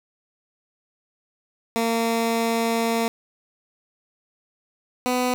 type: tone pair in turn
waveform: 15% pulse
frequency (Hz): 229.2 / 250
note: A#3 / B3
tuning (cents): -29 / +21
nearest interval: major second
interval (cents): 150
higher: second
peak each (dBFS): -14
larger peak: neither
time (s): 1.76-3.08 / 5.06-5.34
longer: first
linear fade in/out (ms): 0
effects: 9-bit